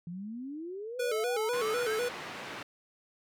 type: exponential sweep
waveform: sine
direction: up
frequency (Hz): 166 to 1661.2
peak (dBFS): -37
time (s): 0.07-1.95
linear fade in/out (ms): 2
type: tone with vibrato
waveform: square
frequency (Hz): 460.9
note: A#4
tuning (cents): -20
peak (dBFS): -30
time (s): 0.99-2.09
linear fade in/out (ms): 10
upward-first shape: square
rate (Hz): 4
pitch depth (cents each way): 98
type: band-pass noise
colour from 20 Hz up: white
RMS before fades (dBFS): -42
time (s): 1.53-2.63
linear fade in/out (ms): 5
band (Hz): 140 to 2200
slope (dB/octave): 12
effects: none